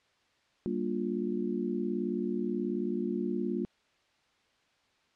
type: chord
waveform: sine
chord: G minor seventh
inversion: none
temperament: just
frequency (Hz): 196 / 235.2 / 294 / 352.8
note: G3 / Bb3 / D4 / F4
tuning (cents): 0 / +16 / +2 / +18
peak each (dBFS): -35 / -34 / -38 / -34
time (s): 0.66-3.65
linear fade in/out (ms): 0
effects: white hiss -69 dBFS RMS until 5.15 s + low-pass 4000 Hz 12 dB/octave